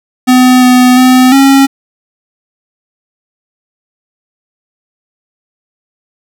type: tone with pitch steps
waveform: square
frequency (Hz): 253 / 250.8 / 255 / 272.7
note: B3 / B3 / C4 / C#4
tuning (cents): +42 / +27 / -44 / -28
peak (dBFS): -3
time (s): 0.27-1.67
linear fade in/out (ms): 20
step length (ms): 350
effects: none